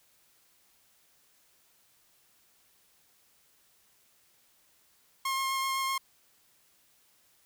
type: tone with vibrato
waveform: sawtooth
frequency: 1071 Hz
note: C6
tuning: 40 cents sharp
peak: -25 dBFS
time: 5.25-5.98 s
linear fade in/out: 5 ms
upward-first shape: sine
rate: 7.9 Hz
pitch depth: 11 cents each way
effects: white hiss -66 dBFS RMS until 7.45 s